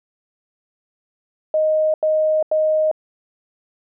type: tone bursts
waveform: sine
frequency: 622.3 Hz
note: D#5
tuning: in tune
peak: -14 dBFS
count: 3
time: 1.54-2.914 s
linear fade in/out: 2 ms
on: 400 ms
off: 87 ms
effects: none